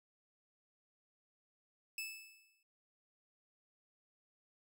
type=tone with exponential decay; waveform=sawtooth; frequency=2620 Hz; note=E7; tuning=11 cents flat; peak=-35 dBFS; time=1.98-2.63 s; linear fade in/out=2 ms; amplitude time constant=140 ms; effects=none